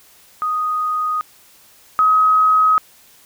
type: tone pair in turn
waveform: sine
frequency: 1244.5 / 1268.4 Hz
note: D#6 / D#6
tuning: 0 / +33 cents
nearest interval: unison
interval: 33 cents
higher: second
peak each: -17 / -10 dBFS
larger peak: second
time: 0.42-1.21 / 1.99-2.78 s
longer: neither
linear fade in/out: 0 ms
effects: white hiss -49 dBFS RMS until 3.25 s